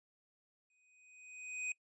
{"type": "tone with exponential growth", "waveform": "square", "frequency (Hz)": 2500, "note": "D#7", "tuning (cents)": 8, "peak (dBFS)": -36, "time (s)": [0.7, 1.72], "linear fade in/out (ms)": 2, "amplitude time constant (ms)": 220, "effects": ["noise-tail reverb RT60 0.1 s tail -22 dB re dry", "resampled to 22050 Hz"]}